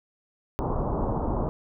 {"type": "low-pass noise", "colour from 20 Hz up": "pink", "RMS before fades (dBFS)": -27, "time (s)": [0.59, 1.49], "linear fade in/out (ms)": 0, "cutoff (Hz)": 1100, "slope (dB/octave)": 48, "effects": []}